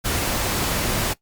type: noise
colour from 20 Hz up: pink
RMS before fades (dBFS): -23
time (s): 0.04-1.14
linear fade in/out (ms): 20
effects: noise-tail reverb RT60 0.1 s tail -19 dB re dry + Opus 48 kbps